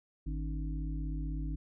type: harmonic tone with a mistuned harmonic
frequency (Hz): 51.1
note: G#1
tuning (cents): -27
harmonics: 1 / 3 / 5 / 6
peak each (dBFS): -34 / -41 / -45 / -46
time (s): 0.26-1.56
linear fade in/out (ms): 10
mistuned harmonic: 5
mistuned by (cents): +100
effects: none